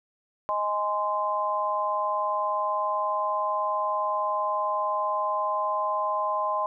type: chord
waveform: sine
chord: Ab major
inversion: second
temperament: just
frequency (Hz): 623 / 830.6 / 1038.3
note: Eb5 / Ab5 / C6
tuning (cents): +2 / 0 / -14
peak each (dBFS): -30 / -31 / -26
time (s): 0.49-6.66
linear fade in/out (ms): 0
effects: none